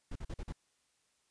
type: noise bursts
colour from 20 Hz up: brown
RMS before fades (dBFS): -40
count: 5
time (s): 0.11-0.525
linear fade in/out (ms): 5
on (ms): 47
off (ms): 45
effects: white hiss -75 dBFS RMS until 1.3 s + resampled to 22050 Hz